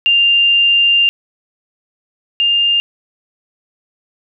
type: tone pair in turn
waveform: sine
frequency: 2794 / 2806 Hz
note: F7 / F7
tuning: 0 / +8 cents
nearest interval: unison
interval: 8 cents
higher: second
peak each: -8 / -10 dBFS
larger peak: first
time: 0.06-1.09 / 2.4-2.8 s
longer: first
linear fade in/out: 0 ms
effects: none